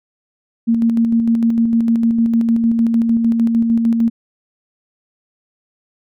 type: tone with tremolo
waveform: sine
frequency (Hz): 230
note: A#3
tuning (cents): -23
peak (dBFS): -10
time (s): 0.67-4.1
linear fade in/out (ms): 20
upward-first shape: square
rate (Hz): 6.6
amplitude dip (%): 35
effects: none